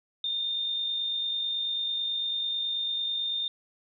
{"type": "tone with amplitude modulation", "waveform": "sine", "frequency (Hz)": 3628, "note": "A#7", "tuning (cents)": -48, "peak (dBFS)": -26, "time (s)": [0.24, 3.48], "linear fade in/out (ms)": 2, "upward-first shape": "sine", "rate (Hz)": 49.1, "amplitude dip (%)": 30, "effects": []}